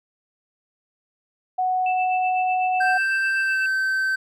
sine tone, 740 Hz, F#5, in tune, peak -19 dBFS, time 1.58-2.98 s, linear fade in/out 10 ms
sine tone with tremolo, 2647 Hz, E7, 7 cents sharp, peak -26 dBFS, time 1.86-3.66 s, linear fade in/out 2 ms, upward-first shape sine, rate 8 Hz, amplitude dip 70%
triangle tone with pitch glide, 1568 to 1545.5 Hz, G6 to G6, 0 to -25 cents, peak -18 dBFS, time 2.8-4.16 s, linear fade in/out 10 ms, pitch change -25 cents, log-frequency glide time 3.41-3.6 s
effects none

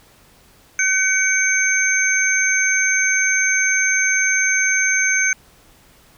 sine tone cluster, 1530 / 2259 / 6300 Hz, G6 / C#7 / G8, -42 / +32 / +8 cents, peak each -19 dBFS, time 0.79-5.33 s, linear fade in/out 2 ms, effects pink hiss -51 dBFS RMS until 6.17 s

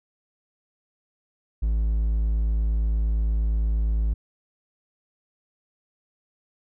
triangle tone, 54.3 Hz, A1, 22 cents flat, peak -18 dBFS, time 1.62-4.14 s, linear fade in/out 10 ms, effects none

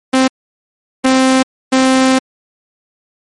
sawtooth tone bursts at uneven times, 261.6 Hz, C4, in tune, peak -4 dBFS, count 3, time 0.13-0.28 / 1.04-1.43 / 1.72-2.19 s, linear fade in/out 10 ms, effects MP3 48 kbps

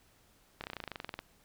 slowing click train, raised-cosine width 0.3 ms, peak -23 dBFS, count 16, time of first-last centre 0.61-1.191 s, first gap 29 ms, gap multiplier 1.04, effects pink hiss -66 dBFS RMS until 1.44 s

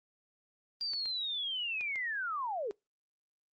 sine linear sweep, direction down, 4782 to 384.6 Hz, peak -33 dBFS, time 0.81-2.71 s, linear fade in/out 0 ms
clicks, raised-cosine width 0.2 ms, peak -30 dBFS, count 4, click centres 0.935 / 1.057 / 1.81 / 1.958 s
effects noise-tail reverb RT60 0.2 s tail -25 dB re dry + Opus 24 kbps

